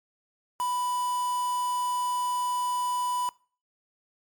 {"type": "tone with quantisation", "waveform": "triangle", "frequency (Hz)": 990, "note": "B5", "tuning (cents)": 4, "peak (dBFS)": -24, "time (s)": [0.6, 3.29], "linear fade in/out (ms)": 0, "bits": 6, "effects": ["noise-tail reverb RT60 0.4 s tail -23 dB re dry", "MP3 96 kbps"]}